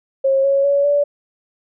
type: tone with pitch steps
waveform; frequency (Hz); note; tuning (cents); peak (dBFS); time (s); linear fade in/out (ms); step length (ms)
sine; 540 / 552 / 564.2 / 576.8; C#5 / C#5 / C#5 / D5; -45 / -7 / +30 / -31; -12; 0.24-1.04; 10; 200
effects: none